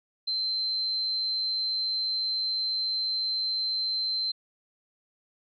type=tone; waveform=sine; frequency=4103 Hz; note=C8; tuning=35 cents flat; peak=-26 dBFS; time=0.27-4.32 s; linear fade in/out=10 ms; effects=none